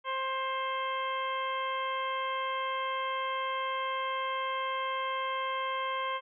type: harmonic tone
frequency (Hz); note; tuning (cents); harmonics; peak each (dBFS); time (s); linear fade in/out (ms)
528; C5; +16; 1 / 2 / 3 / 4 / 5 / 6; -38 / -32 / -42 / -40 / -46 / -42; 0.04-6.21; 50
effects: none